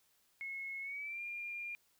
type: tone with pitch glide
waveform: sine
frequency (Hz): 2178 to 2403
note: C#7 to D7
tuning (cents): -31 to +39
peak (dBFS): -40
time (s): 0.41-1.75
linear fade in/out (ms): 0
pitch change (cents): +170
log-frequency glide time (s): 0.81-1.22
effects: white hiss -73 dBFS RMS until 1.99 s